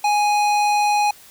sine tone with hard clipping, 830.6 Hz, G#5, in tune, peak -17 dBFS, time 0.04-1.11 s, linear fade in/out 5 ms, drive 16 dB, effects white hiss -46 dBFS RMS until 1.3 s

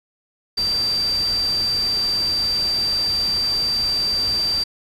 sine tone in noise, 4683 Hz, D8, 6 cents flat, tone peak -18 dBFS, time 0.57-4.64 s, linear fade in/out 10 ms, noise pink, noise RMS -33 dBFS, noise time 0.57-4.64 s, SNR +12 dB, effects resampled to 32000 Hz

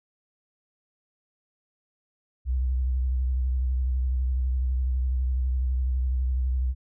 sine tone with vibrato, 63.7 Hz, C2, 46 cents flat, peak -22 dBFS, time 2.45-6.75 s, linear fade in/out 50 ms, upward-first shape sine, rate 12 Hz, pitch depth 53 cents each way, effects none

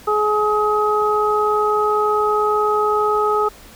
harmonic tone, 422.1 Hz, G#4, 28 cents sharp, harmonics 1 / 2 / 3, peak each -18 / -22 / -18 dBFS, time 0.07-3.49 s, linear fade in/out 10 ms, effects pink hiss -43 dBFS RMS until 3.75 s

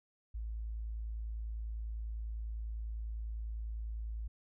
sine tone, 55 Hz, A1, in tune, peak -37 dBFS, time 0.34-4.28 s, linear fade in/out 10 ms, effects none

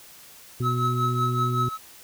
harmonic tone, 123.1 Hz, B2, 5 cents flat, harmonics 1 / 2 / 3, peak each -24 / -33 / -33 dBFS, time 0.6-1.69 s, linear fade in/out 5 ms
triangle tone with tremolo, 1290 Hz, E6, 38 cents flat, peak -19 dBFS, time 0.62-1.78 s, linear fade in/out 50 ms, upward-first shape triangle, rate 5.3 Hz, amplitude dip 80%
effects white hiss -48 dBFS RMS until 2.03 s

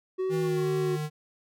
triangle tone with vibrato, 371.7 Hz, F#4, 8 cents sharp, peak -24 dBFS, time 0.18-0.97 s, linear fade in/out 20 ms, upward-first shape sine, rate 2.2 Hz, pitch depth 25 cents each way
square tone with pitch glide, 160.4 to 151.75 Hz, E3 to D#3, -47 to -43 cents, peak -30 dBFS, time 0.29-1.1 s, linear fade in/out 50 ms, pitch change -96 cents, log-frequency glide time 0.44-0.68 s
effects none

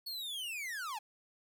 45% pulse linear sweep, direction down, 4435 to 798 Hz, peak -38 dBFS, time 0.06-0.99 s, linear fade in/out 10 ms, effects 13-bit

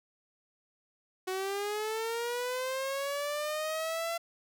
sawtooth linear sweep, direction up, 370 to 679 Hz, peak -28 dBFS, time 1.27-4.18 s, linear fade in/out 10 ms, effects none

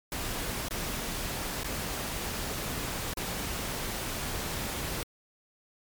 pink noise with dropouts, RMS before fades -34 dBFS, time 0.12-5.03 s, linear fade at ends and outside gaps 1 ms, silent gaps 0.685-0.708 / 1.634-1.644 / 3.136-3.171 s, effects MP3 96 kbps

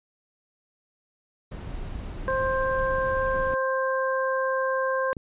brown noise, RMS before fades -34 dBFS, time 1.51-3.55 s, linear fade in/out 10 ms
harmonic tone, 527 Hz, C5, 12 cents sharp, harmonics 1 / 2 / 3, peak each -25 / -28 / -30 dBFS, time 2.28-5.13 s, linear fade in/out 0 ms
clicks, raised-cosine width 3 ms, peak -24 dBFS, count 2, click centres 3.537 / 5.168 s
effects resampled to 8000 Hz

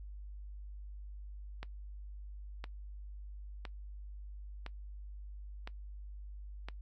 click train, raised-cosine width 0.3 ms, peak -27 dBFS, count 6, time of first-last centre 1.63-6.686 s, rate 0.989 Hz, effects noise-tail reverb RT60 0.1 s tail -19 dB re dry + added 50 Hz sine -44 dBFS peak until 6.81 s

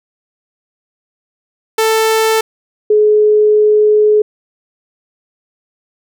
sawtooth / sine tone pair in turn, 442.5 / 423.8 Hz, A4 / G#4, +10 / +35 cents, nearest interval minor second, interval 75 cents, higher first, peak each -6 dBFS, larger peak neither, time 1.78-2.41 / 2.9-4.22 s, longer second, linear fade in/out 5 ms, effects none

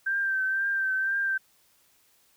sine tone with vibrato, 1566 Hz, G6, 2 cents flat, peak -24 dBFS, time 0.06-1.38 s, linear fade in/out 10 ms, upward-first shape triangle, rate 2 Hz, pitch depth 40 cents each way, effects white hiss -64 dBFS RMS until 2.36 s

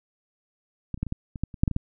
clicks, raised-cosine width 5 ms, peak -17 / -30 / -13 / -21 / -15 / -23 / -13 / -27 / -6 / -10 / -17 / -12 dBFS, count 12, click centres 0.943 / 0.976 / 1.03 / 1.067 / 1.124 / 1.358 / 1.436 / 1.542 / 1.635 / 1.678 / 1.713 / 1.764 s, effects none

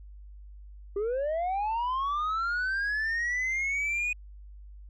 sine linear sweep, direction up, 388.2 to 2489 Hz, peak -24 dBFS, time 0.96-4.13 s, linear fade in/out 5 ms, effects tanh soft clip ceiling -26 dBFS + added 50 Hz sine -44 dBFS peak until 4.89 s

